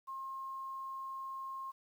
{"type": "tone with quantisation", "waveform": "sine", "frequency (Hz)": 1069, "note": "C6", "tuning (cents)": 37, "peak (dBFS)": -40, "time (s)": [0.07, 1.72], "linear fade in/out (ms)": 20, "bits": 11, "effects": []}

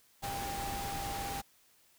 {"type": "tone in noise", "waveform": "sine", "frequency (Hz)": 796, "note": "G5", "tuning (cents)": 26, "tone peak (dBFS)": -38, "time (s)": [0.22, 1.42], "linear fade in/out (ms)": 20, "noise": "pink", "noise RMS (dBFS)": -40, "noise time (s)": [0.22, 1.42], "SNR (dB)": -1, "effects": ["white hiss -66 dBFS RMS until 1.98 s"]}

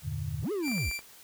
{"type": "chord", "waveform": "sine", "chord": "E half-diminished seventh", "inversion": "none", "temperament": "equal", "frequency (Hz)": [82.41, 98, 116.54, 146.83], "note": ["E2", "G2", "Bb2", "D3"], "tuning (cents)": [0, 0, 0, 0], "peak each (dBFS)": [-37, -38, -38, -35], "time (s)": [0.02, 0.45], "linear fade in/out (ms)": 50}
{"type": "linear two-way sweep", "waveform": "triangle", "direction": "up then down", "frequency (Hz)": [32.7, 435, 37.32], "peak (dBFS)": -27, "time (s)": [0.41, 0.91], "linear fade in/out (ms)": 20, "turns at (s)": 0.52}
{"type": "tone", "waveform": "sawtooth", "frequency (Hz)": 2352, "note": "D7", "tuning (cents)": 2, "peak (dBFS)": -29, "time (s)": [0.62, 1.01], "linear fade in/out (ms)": 50}
{"type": "clicks", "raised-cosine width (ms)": 0.5, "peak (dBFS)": -30, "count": 5, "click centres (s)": [0.681, 0.717, 0.781, 0.913, 0.991]}
{"effects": ["white hiss -53 dBFS RMS until 1.23 s"]}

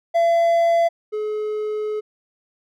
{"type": "tone pair in turn", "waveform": "triangle", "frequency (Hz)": [676, 425.9], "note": ["E5", "G#4"], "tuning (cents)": [43, 44], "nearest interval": "minor sixth", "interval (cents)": 799, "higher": "first", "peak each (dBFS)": [-12, -20], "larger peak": "first", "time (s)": [[0.14, 0.89], [1.12, 2.01]], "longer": "second", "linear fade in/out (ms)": 20, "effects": []}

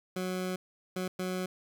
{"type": "tone bursts at uneven times", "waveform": "20% pulse", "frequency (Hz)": 184.1, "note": "F#3", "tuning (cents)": -8, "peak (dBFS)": -27, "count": 3, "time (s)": [[0.16, 0.56], [0.96, 1.08], [1.19, 1.46]], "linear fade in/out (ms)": 5, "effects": []}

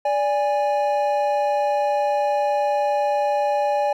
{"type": "tone pair together", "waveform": "triangle", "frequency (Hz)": [583.6, 823], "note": ["D5", "G#5"], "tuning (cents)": [-11, -16], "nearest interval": "tritone", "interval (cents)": 595, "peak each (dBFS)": -19, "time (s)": [0.05, 3.93], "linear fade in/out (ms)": 5, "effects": []}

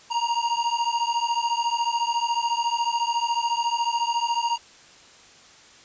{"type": "beating tone pair", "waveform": "square", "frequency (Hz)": [932.3, 946.3], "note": ["A#5", "A#5"], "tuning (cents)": [0, 26], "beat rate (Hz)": 14, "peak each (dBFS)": -26, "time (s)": [0.1, 4.58], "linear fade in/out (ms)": 20, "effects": ["white hiss -50 dBFS RMS until 5.84 s", "resampled to 16000 Hz"]}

